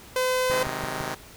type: tone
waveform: sawtooth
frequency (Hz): 510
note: C5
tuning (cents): -44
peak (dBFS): -18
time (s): 0.16-0.63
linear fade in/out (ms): 2
type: chord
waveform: 5% pulse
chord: Ab dominant seventh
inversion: first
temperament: just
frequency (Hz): 129.78 / 155.74 / 186.89 / 207.7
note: C3 / Eb3 / Gb3 / Ab3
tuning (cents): -14 / +2 / +18 / 0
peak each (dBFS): -22 / -24 / -27 / -26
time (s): 0.5-1.15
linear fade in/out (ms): 10
type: click train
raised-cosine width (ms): 5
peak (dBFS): -24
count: 4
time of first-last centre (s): 0.5-1.008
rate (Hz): 5.91
effects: pink hiss -47 dBFS RMS until 1.36 s